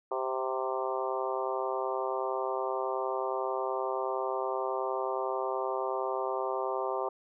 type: harmonic tone with a mistuned harmonic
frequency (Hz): 130.81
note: C3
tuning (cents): 0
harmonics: 3 / 4 / 5 / 6 / 7 / 8 / 9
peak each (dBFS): -35 / -36 / -37 / -38 / -38 / -39 / -40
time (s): 0.11-7.09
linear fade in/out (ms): 5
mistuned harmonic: 6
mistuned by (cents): -18
effects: none